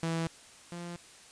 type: tone pair in turn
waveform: sawtooth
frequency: 164.6 / 172.98 Hz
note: E3 / F3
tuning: -2 / -16 cents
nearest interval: minor second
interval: 86 cents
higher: second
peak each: -26 / -35 dBFS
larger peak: first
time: 0.03-0.27 / 0.72-0.96 s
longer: neither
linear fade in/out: 0 ms
effects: white hiss -54 dBFS RMS until 1.31 s + resampled to 22050 Hz